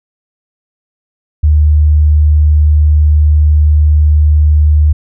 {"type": "tone", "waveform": "sine", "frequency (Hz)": 75.5, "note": "D2", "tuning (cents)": 48, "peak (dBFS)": -4, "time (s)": [1.43, 4.93], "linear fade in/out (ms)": 10, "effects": []}